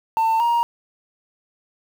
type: tone pair in turn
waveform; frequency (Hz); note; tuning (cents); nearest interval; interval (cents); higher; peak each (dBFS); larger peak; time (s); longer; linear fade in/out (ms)
sine; 896 / 941.1; A5 / A#5; +31 / +16; minor second; 85; second; -13; neither; 0.17-0.4 / 0.4-0.63; neither; 0
effects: tanh soft clip ceiling -15 dBFS + 7-bit